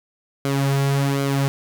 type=tone with flanger; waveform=sawtooth; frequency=138.59 Hz; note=C#3; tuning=in tune; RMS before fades=-20 dBFS; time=0.45-1.48 s; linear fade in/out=0 ms; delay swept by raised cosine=1.1 to 4 ms; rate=1.3 Hz; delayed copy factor=-0.6; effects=none